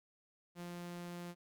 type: tone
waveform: sawtooth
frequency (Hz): 174.61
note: F3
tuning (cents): 0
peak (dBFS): -40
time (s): 0.55-1.35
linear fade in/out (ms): 50
effects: Opus 48 kbps